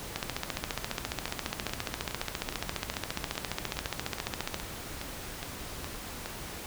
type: two click trains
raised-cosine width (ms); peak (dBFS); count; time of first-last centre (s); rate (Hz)
0.2; -13 / -19; 65 / 13; 0.16-4.544 / 1.28-6.259; 14.6 / 2.41
effects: pink hiss -41 dBFS RMS until 6.66 s

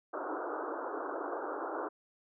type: band-pass noise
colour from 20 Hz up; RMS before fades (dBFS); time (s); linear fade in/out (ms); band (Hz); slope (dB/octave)
pink; -38; 0.13-1.89; 10; 290 to 1500; 96
effects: none

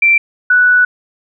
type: tone pair in turn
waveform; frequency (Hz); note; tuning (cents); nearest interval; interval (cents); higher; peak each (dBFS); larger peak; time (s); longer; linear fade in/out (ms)
sine; 2349 / 1479.8; D7 / F#6; 0 / 0; minor sixth; 800; first; -6; neither; 0.02-0.18 / 0.5-0.85; second; 5
effects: none

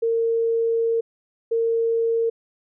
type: tone pair in turn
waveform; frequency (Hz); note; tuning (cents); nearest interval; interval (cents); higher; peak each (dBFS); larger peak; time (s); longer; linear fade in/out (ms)
sine; 458.1 / 458.1; A#4 / A#4; -30 / -30; unison; 0; neither; -18; neither; 0.02-1.01 / 1.51-2.3; first; 10
effects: none

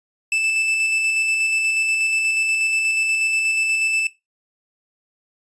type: tone with tremolo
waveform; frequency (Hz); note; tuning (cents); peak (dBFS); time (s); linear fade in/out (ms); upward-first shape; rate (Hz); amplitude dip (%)
45% pulse; 2637; E7; 0; -17; 0.32-4.07; 2; square; 8.3; 25
effects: noise-tail reverb RT60 0.2 s tail -17 dB re dry + resampled to 22050 Hz

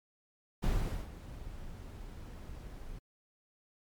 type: noise with ADSR envelope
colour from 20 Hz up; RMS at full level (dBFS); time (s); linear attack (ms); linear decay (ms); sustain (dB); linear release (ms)
brown; -29; 0.62-2.99; 22; 440; -16; 6
effects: MP3 96 kbps

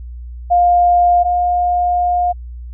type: tone pair in turn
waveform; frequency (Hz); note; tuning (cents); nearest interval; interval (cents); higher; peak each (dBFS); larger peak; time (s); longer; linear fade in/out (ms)
sine; 705 / 710.7; F5 / F5; +16 / +30; unison; 14; second; -8 / -12; first; 0.5-1.24 / 1.24-2.33; second; 20
effects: added 60 Hz sine -27 dBFS peak until 2.73 s

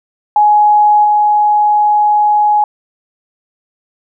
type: tone with level steps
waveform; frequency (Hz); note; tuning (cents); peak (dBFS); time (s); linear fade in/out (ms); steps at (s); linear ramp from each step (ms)
sine; 838; G#5; +15; -5 / -7; 0.36-2.64; 2; 1.04; 10
effects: none

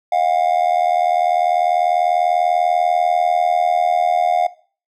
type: tone with amplitude modulation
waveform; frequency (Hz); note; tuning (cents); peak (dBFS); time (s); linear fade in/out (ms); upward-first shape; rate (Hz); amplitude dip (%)
triangle; 712; F5; +33; -8; 0.12-4.47; 5; sine; 80.2; 90
effects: noise-tail reverb RT60 0.4 s tail -18 dB re dry

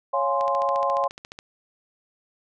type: chord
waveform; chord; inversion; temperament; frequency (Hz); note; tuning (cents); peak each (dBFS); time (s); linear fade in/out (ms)
sine; Db major seventh; none; equal; 554.4 / 698.5 / 830.6 / 1046.5; Db5 / F5 / Ab5 / C6; 0 / 0 / 0 / 0; -25 / -28 / -28 / -24; 0.13-1.08; 10
type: click train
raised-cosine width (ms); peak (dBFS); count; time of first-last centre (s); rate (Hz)
0.2; -21; 15; 0.41-1.389; 14.3
effects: none

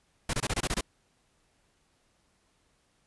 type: noise bursts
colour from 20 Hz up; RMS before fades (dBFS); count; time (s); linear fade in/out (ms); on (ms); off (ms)
pink; -29; 8; 0.29-0.81; 5; 44; 24
effects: pink hiss -70 dBFS RMS until 3.06 s + resampled to 24000 Hz

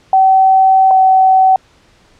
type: tone pair in turn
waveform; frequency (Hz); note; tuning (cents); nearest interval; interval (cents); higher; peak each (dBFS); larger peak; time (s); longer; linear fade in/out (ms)
sine; 764 / 758.3; G5 / F#5; -45 / +42; unison; 13; first; -5; neither; 0.13-0.91 / 0.91-1.56; first; 2
effects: pink hiss -49 dBFS RMS until 2.19 s + low-pass 6000 Hz 12 dB/octave

